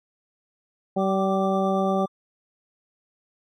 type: harmonic tone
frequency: 192.2 Hz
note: G3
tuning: 34 cents flat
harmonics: 1 / 2 / 3 / 4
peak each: -24 / -27 / -26 / -27 dBFS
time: 0.96-2.06 s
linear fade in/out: 10 ms
type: tone with tremolo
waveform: triangle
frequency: 1174.7 Hz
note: D6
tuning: in tune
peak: -27 dBFS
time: 0.97-2.08 s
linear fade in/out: 50 ms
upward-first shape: triangle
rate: 8.9 Hz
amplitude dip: 40%
effects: none